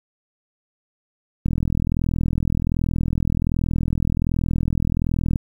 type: click train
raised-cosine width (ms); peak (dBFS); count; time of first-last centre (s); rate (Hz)
5; -9; 162; 1.46-5.358; 41.3
effects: 8-bit